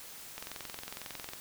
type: click train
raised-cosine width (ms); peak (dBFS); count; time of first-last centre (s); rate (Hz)
0.2; -23; 22; 0.38-1.335; 22
effects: white hiss -48 dBFS RMS until 1.4 s